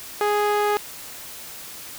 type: tone with band-pass filter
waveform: sawtooth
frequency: 415.3 Hz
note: G#4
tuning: in tune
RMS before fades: -21 dBFS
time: 0.21-0.77 s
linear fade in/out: 0 ms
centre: 900 Hz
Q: 0.74
effects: white hiss -38 dBFS RMS until 1.98 s